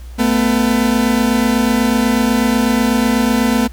40% pulse tone pair together, 221.8 / 249.9 Hz, A3 / B3, +14 / +21 cents, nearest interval major second, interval 207 cents, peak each -14 dBFS, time 0.18-3.68 s, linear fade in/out 20 ms, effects added 60 Hz sine -29 dBFS peak until 3.72 s + pink hiss -46 dBFS RMS until 3.72 s

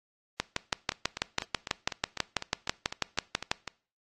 two click trains, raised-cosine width 0.2 ms, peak -18 / -9 dBFS, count 12 / 20, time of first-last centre 0.92-3.677 / 0.4-3.515 s, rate 3.99 / 6.1 Hz, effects noise-tail reverb RT60 0.4 s tail -22 dB re dry + AAC 32 kbps

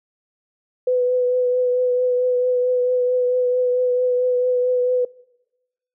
sine tone with vibrato, 498.9 Hz, B4, 17 cents sharp, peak -15 dBFS, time 0.87-5.05 s, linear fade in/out 5 ms, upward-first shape triangle, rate 4.5 Hz, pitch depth 21 cents each way, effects noise-tail reverb RT60 1.0 s tail -23 dB re dry

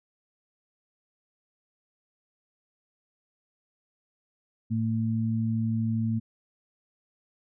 sine tone pair together, 112.42 / 225 Hz, A2 / A3, +38 / +39 cents, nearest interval octave, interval 1201 cents, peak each -27 dBFS, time 4.7-6.2 s, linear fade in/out 20 ms, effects none

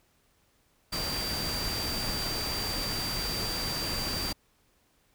sine tone in noise, 4700 Hz, D8, 1 cent sharp, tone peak -33 dBFS, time 0.92-4.33 s, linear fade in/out 10 ms, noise pink, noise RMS -34 dBFS, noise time 0.92-4.33 s, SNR -2 dB, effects pink hiss -68 dBFS RMS until 5.14 s

